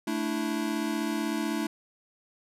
square chord, A suspended fourth, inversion none, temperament equal, 220 / 293.7 / 329.6 Hz, A3 / D4 / E4, 0 / 0 / 0 cents, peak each -33 dBFS, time 0.07-1.67 s, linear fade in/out 5 ms, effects resampled to 32000 Hz

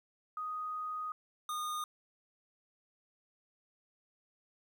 sine / square tone pair in turn, 1246 / 1225.3 Hz, D#6 / D#6, +2 / -27 cents, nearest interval unison, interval 29 cents, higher first, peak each -36 / -36 dBFS, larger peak neither, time 0.37-1.12 / 1.49-1.84 s, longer first, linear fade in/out 2 ms, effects 12-bit

